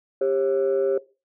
sine tone pair together, 396.7 / 540.7 Hz, G4 / C#5, +21 / -43 cents, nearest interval perfect fourth, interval 536 cents, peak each -20 dBFS, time 0.21-0.98 s, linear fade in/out 5 ms, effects noise-tail reverb RT60 0.3 s tail -20 dB re dry + tanh soft clip ceiling -15 dBFS

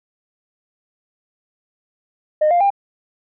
sine tone with pitch steps, 612 / 699 / 798.3 Hz, D#5 / F5 / G5, -29 / +1 / +31 cents, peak -10 dBFS, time 2.41-2.704 s, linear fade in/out 10 ms, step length 98 ms, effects tanh soft clip ceiling -9 dBFS

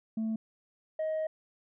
sine tone pair in turn, 221.4 / 628.8 Hz, A3 / D#5, +11 / +18 cents, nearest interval octave + tritone, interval 1807 cents, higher second, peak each -27 dBFS, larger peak neither, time 0.17-0.36 / 0.99-1.27 s, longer second, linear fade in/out 5 ms, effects tanh soft clip ceiling -28 dBFS

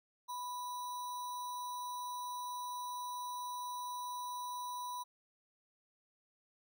sine tone with sample-and-hold, 987.8 Hz, B5, in tune, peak -39 dBFS, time 0.28-5.04 s, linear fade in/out 20 ms, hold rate 4900 Hz, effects none

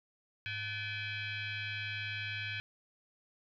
sine tone with frequency modulation, 103.83 Hz, G#2, in tune, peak -36 dBFS, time 0.46-2.6 s, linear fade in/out 0 ms, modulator 811 Hz, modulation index 3.9, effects none

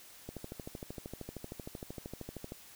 click train, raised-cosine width 2 ms, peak -28 dBFS, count 30, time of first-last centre 0.29-2.521 s, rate 13 Hz, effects white hiss -55 dBFS RMS until 2.75 s

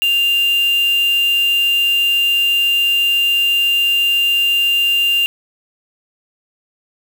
sine tone with quantisation, 2794 Hz, F7, in tune, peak -12 dBFS, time 0.02-5.26 s, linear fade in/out 0 ms, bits 4, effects none

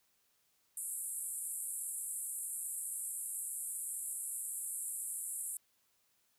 pink band-pass noise, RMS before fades -41 dBFS, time 0.77-5.57 s, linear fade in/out 2 ms, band 7900 to 12000 Hz, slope 96 dB/octave, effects white hiss -75 dBFS RMS until 6.38 s

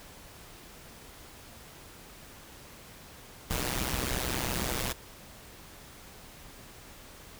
pink noise with amplitude modulation, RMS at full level -28 dBFS, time 3.5-4.93 s, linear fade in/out 10 ms, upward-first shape sine, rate 127 Hz, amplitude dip 95%, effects pink hiss -50 dBFS RMS until 7.39 s

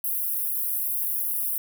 pink high-pass noise, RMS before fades -27 dBFS, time 0.04-1.58 s, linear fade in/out 2 ms, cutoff 11000 Hz, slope 48 dB/octave, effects none

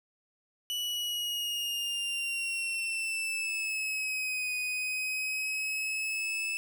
40% pulse linear two-way sweep, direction down then up, 2960 to 2489 to 2622 Hz, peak -30 dBFS, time 0.7-6.57 s, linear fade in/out 0 ms, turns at 4.56 s, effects none

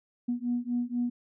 sine beating tone pair, 240.4 / 244.5 Hz, B3 / B3, -46 / -17 cents, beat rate 4.1 Hz, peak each -30 dBFS, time 0.28-1.1 s, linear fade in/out 10 ms, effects tanh soft clip ceiling -20 dBFS

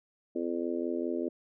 harmonic tone, 85 Hz, F2, 46 cents flat, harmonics 3 / 4 / 5 / 6 / 7, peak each -35 / -33 / -37 / -42 / -40 dBFS, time 0.35-1.29 s, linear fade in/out 10 ms, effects none

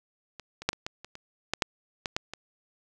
clicks, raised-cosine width 0.2 ms, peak -24 / -23 / -6 / -21 / -16 / -25 / -25 / -9 / -6 / -13 / -10 / -20 dBFS, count 12, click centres 0.397 / 0.62 / 0.69 / 0.731 / 0.865 / 1.046 / 1.154 / 1.536 / 1.622 / 2.058 / 2.165 / 2.336 s, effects none

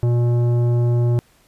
sine tone with tanh clipping, 120 Hz, B2, 49 cents flat, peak -16 dBFS, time 0.03-1.19 s, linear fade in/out 0 ms, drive 12 dB, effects pink hiss -56 dBFS RMS until 1.47 s + resampled to 32000 Hz

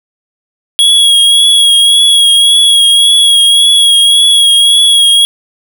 square tone with vibrato, 3322 Hz, G#7, in tune, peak -4 dBFS, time 0.79-5.25 s, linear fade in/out 0 ms, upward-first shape triangle, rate 1.8 Hz, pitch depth 34 cents each way, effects none

